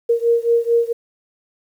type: beating tone pair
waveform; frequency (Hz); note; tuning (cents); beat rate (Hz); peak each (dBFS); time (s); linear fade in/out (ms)
sine; 465.5 / 470; A#4 / A#4; -2 / +14; 4.5; -16 / -17; 0.09-0.93; 10
effects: 8-bit